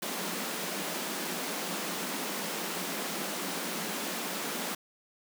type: high-pass noise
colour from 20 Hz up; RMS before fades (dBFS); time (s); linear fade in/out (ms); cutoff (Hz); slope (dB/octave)
pink; -35; 0.02-4.75; 5; 170; 96
effects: none